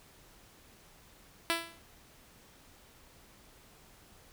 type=tone with exponential decay; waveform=5% pulse; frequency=333.8 Hz; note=E4; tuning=22 cents sharp; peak=-14 dBFS; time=1.5-1.82 s; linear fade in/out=0 ms; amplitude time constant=68 ms; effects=pink hiss -59 dBFS RMS until 4.32 s